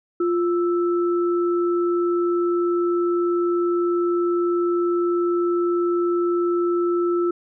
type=tone pair together; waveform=sine; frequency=349.2 / 1318.4 Hz; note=F4 / E6; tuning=0 / 0 cents; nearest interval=octave + major seventh; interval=2300 cents; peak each=-18 / -29 dBFS; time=0.2-7.31 s; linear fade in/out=5 ms; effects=none